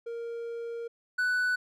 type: tone pair in turn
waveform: triangle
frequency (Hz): 466.2 / 1488.7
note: A#4 / F#6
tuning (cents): 0 / +10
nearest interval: octave + minor sixth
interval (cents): 2010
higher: second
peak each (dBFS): -32 / -23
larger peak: second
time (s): 0.06-0.88 / 1.18-1.56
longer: first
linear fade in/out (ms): 10
effects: none